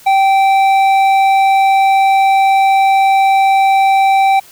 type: tone with hard clipping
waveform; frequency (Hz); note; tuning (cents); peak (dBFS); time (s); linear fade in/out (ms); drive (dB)
sine; 778; G5; -13; -9; 0.06-4.4; 10; 8
effects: white hiss -41 dBFS RMS until 4.51 s